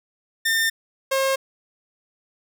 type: tone pair in turn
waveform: sawtooth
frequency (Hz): 1806 / 536.9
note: A6 / C5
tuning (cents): +45 / +45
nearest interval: octave + major sixth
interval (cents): 2100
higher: first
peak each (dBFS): -15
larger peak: neither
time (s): 0.45-0.7 / 1.11-1.36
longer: neither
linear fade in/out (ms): 10
effects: none